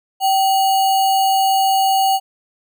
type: tone with sample-and-hold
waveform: sine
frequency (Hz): 773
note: G5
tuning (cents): -24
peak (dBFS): -12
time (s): 0.2-2.2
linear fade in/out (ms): 50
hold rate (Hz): 3675
effects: none